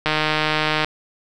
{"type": "click train", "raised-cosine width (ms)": 0.3, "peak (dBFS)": -3, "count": 122, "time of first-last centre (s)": [0.06, 0.846], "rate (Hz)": 154, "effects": []}